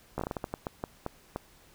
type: slowing click train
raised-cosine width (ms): 1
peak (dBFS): -18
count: 13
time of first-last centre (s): 0.18-1.36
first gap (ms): 14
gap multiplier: 1.32
effects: pink hiss -59 dBFS RMS until 1.74 s